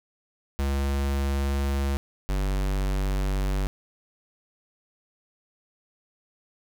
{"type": "tone pair in turn", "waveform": "square", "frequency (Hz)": [69.3, 48.26], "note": ["C#2", "G1"], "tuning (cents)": [0, -26], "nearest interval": "tritone", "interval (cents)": 626, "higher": "first", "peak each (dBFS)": -24, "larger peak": "neither", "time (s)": [[0.59, 1.97], [2.29, 3.67]], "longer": "neither", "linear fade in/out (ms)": 0, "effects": []}